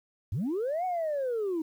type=linear two-way sweep; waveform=sine; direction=up then down; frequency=78.3 to 750 to 307.1 Hz; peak=-26 dBFS; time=0.32-1.62 s; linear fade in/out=5 ms; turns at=0.85 s; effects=tanh soft clip ceiling -25 dBFS + 10-bit